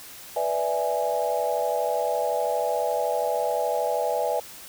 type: chord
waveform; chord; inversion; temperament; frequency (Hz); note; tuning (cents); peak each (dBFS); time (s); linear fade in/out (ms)
sine; E dominant seventh; second; equal; 493.9 / 587.3 / 659.3 / 830.6; B4 / D5 / E5 / G#5; 0 / 0 / 0 / 0; -28; 0.36-4.4; 5
effects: white hiss -43 dBFS RMS until 4.68 s